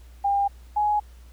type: tone pair in turn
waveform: sine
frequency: 801 / 836.5 Hz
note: G5 / G#5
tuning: +37 / +12 cents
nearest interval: minor second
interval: 75 cents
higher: second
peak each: -19 dBFS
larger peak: neither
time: 0.24-0.48 / 0.76-1 s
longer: neither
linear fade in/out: 10 ms
effects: added 60 Hz sine -44 dBFS peak until 1.32 s + pink hiss -58 dBFS RMS until 1.32 s